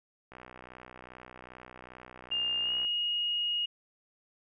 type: click train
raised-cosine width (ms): 0.5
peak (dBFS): -32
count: 159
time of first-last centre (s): 0.32-2.848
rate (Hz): 62.5
type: tone with pitch glide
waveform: sine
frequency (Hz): 2815 to 2874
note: F7 to F7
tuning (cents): +13 to +49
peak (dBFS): -28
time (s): 2.31-3.66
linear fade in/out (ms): 10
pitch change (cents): +36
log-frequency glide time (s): 2.62-2.72
effects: none